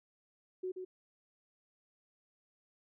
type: tone with echo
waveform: sine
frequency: 370 Hz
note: F#4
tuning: in tune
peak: -35 dBFS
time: 0.63-0.72 s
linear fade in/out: 10 ms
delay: 130 ms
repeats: 1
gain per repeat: -5 dB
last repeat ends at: 0.85 s
effects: none